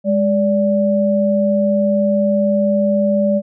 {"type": "tone pair together", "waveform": "sine", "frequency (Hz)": [204.9, 580.8], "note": ["G#3", "D5"], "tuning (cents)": [-23, -19], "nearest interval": "octave + tritone", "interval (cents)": 1804, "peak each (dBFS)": -15, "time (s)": [0.04, 3.42], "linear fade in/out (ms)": 50, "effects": []}